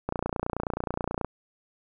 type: click train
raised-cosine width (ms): 1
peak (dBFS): -14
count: 35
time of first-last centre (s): 0.09-1.246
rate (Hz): 29.4
effects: none